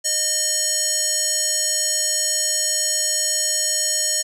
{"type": "tone with band-pass filter", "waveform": "square", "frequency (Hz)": 611, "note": "D#5", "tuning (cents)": -32, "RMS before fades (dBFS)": -21, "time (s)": [0.04, 4.23], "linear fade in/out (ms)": 20, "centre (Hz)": 7200, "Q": 3.9, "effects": []}